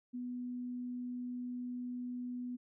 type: tone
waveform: sine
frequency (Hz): 246.9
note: B3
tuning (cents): 0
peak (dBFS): -38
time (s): 0.13-2.57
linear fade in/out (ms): 20
effects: none